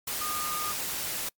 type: tone in noise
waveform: sine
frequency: 1220 Hz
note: D#6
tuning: 34 cents flat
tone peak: -33 dBFS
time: 0.21-0.72 s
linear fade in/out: 5 ms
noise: white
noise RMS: -33 dBFS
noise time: 0.07-1.29 s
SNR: -3 dB
effects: noise-tail reverb RT60 0.1 s tail -25 dB re dry + Opus 48 kbps